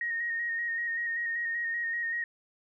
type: tone with vibrato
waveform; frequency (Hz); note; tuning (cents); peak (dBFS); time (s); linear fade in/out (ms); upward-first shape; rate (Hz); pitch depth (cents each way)
sine; 1864.7; A#6; 0; -29; 0.01-2.24; 2; square; 5.2; 21
effects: none